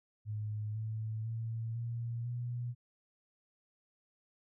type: tone with pitch steps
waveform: sine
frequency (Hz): 106.4 / 109.9 / 113.51 / 117.24 / 121.1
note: G#2 / A2 / A#2 / A#2 / B2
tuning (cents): +42 / -2 / -46 / +10 / -34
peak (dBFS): -35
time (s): 0.25-2.75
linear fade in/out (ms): 50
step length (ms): 500
effects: none